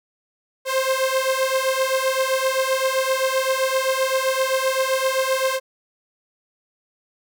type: beating tone pair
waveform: sawtooth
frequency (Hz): 523 / 530.7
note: C5 / C5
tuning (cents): -1 / +24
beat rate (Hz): 7.7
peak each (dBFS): -18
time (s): 0.65-5.6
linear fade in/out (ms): 50
effects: none